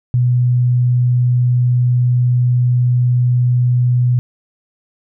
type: tone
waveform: sine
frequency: 123.47 Hz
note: B2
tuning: in tune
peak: -10 dBFS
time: 0.14-4.19 s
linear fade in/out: 0 ms
effects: none